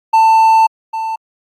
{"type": "tone pair in turn", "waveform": "triangle", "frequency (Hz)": [890, 890], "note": ["A5", "A5"], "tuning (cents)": [20, 20], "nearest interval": "unison", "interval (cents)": 0, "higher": "neither", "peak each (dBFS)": [-4, -15], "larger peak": "first", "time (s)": [[0.13, 0.67], [0.93, 1.16]], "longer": "first", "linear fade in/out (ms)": 10, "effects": ["Opus 48 kbps"]}